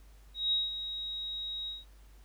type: tone with ADSR envelope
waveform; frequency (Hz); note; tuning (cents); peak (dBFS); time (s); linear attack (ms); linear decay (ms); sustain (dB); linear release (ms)
sine; 3800; A#7; +33; -25; 0.34-1.85; 180; 180; -10; 170
effects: added 50 Hz sine -53 dBFS peak until 2.24 s + pink hiss -65 dBFS RMS until 2.24 s